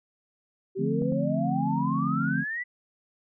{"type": "exponential sweep", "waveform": "sine", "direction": "up", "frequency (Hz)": [376.2, 2006], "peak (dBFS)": -29, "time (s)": [0.75, 2.64], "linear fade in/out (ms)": 20}
{"type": "chord", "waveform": "sine", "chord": "D minor seventh", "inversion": "none", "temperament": "equal", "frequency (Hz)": [146.83, 174.61, 220, 261.6], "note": ["D3", "F3", "A3", "C4"], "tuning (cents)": [0, 0, 0, 0], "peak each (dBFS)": -30, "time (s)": [0.77, 2.45], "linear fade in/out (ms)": 50}
{"type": "clicks", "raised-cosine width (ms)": 2, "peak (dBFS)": -25, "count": 2, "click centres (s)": [1.021, 1.122]}
{"effects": []}